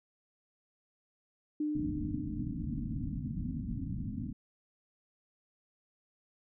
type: tone with exponential decay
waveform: sine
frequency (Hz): 300.8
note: D4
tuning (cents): +42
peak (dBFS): -29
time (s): 1.6-4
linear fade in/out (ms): 5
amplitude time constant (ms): 520
type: low-pass noise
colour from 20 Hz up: white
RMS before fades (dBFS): -37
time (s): 1.75-4.33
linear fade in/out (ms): 10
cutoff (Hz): 280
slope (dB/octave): 96
effects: none